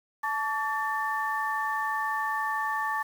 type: tone cluster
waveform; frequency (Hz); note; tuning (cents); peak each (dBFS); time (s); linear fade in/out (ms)
sine; 872 / 1141 / 1783; A5 / C#6 / A6; -16 / +50 / +22; -31; 0.23-3.03; 10
effects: 8-bit